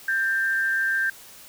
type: tone pair together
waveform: sine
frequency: 1578.4 / 1792 Hz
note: G6 / A6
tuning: +11 / +31 cents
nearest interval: major second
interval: 220 cents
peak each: -21 / -30 dBFS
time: 0.08-1.1 s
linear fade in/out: 5 ms
effects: white hiss -46 dBFS RMS until 1.48 s

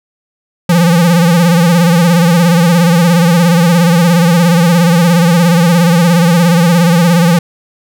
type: tone with vibrato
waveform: square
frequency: 171.1 Hz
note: F3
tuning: 35 cents flat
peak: -6 dBFS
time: 0.69-7.39 s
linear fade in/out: 5 ms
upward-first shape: sine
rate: 17 Hz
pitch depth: 84 cents each way
effects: none

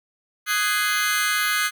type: chord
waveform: sawtooth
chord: Ab dominant seventh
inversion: second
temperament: just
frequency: 1245.9 / 1495.1 / 1661.2 / 2077 Hz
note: Eb6 / Gb6 / Ab6 / C7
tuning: +2 / +18 / 0 / -13 cents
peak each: -22 dBFS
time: 0.46-1.71 s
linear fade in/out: 50 ms
effects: none

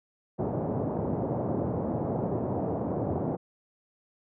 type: band-pass noise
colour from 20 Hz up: pink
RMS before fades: -30 dBFS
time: 0.38-3.37 s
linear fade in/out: 20 ms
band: 100 to 750 Hz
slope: 24 dB/octave
effects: none

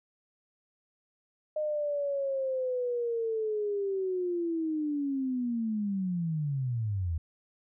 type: linear sweep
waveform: sine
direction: down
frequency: 615 to 77.8 Hz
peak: -28 dBFS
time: 1.56-7.18 s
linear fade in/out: 5 ms
effects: none

